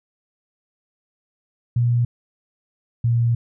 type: tone pair in turn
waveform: sine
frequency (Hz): 120 / 117.73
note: B2 / A#2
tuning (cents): -49 / +18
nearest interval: unison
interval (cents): 33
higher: first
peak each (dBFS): -15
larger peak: neither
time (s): 1.76-2.05 / 3.04-3.35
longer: second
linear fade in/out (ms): 5
effects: none